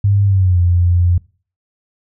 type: tone with pitch glide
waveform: sine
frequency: 100.3 to 87.82 Hz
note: G2 to F2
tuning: +40 to +10 cents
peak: -9 dBFS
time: 0.04-1.18 s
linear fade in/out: 5 ms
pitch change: -230 cents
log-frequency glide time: 0.25-0.59 s
effects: noise-tail reverb RT60 0.4 s tail -23 dB re dry